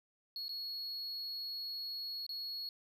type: tone with dropouts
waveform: triangle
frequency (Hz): 4338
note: C#8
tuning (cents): -38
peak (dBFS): -38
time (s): 0.36-2.69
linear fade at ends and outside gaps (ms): 1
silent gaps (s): 0.482-0.492 / 2.265-2.292
effects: none